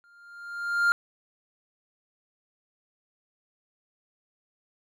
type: tone with exponential growth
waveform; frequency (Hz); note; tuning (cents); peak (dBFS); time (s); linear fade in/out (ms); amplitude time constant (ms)
triangle; 1400; F6; +4; -15; 0.04-0.92; 0; 190
effects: none